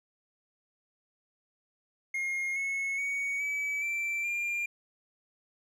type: tone with pitch steps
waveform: triangle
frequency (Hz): 2140 / 2189 / 2239 / 2290 / 2342 / 2395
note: C7 / C#7 / C#7 / D7 / D7 / D7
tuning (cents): +38 / -22 / +17 / -44 / -5 / +33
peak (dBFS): -28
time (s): 2.14-4.66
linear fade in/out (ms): 5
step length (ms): 420
effects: none